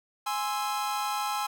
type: chord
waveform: 45% pulse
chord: Ab augmented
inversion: none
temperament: equal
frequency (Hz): 830.6 / 1046.5 / 1318.5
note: Ab5 / C6 / E6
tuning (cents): 0 / 0 / 0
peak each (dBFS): -31 / -34 / -34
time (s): 0.26-1.47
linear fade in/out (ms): 10
effects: none